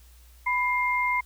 sine tone pair together, 991.8 / 2112 Hz, B5 / C7, +7 / +16 cents, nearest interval octave + minor second, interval 1309 cents, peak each -25 dBFS, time 0.46-1.21 s, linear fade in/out 10 ms, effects added 60 Hz sine -50 dBFS peak until 1.25 s + white hiss -59 dBFS RMS until 1.25 s

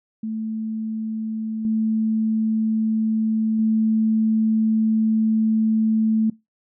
sine tone with level steps, 220 Hz, A3, in tune, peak -24 / -18 / -16 dBFS, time 0.23-6.3 s, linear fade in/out 5 ms, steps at 1.65 / 3.59 s, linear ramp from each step 2 ms, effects noise-tail reverb RT60 0.2 s tail -21 dB re dry

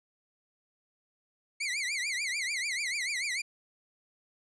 sawtooth tone with vibrato, 2157 Hz, C#7, 48 cents flat, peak -27 dBFS, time 1.6-3.42 s, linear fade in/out 10 ms, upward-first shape triangle, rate 6.8 Hz, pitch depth 220 cents each way, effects resampled to 22050 Hz

